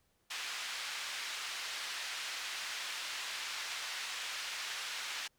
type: band-pass noise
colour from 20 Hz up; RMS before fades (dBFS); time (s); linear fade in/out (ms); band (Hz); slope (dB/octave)
pink; -41; 0.3-5.28; 10; 1700 to 5500; 12
effects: pink hiss -75 dBFS RMS until 5.38 s